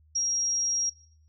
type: tone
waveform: sine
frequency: 5630 Hz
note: F8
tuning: 13 cents sharp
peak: -24 dBFS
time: 0.15-0.9 s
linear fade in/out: 10 ms
effects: noise-tail reverb RT60 0.6 s tail -18 dB re dry + added 77 Hz sine -57 dBFS peak until 1.28 s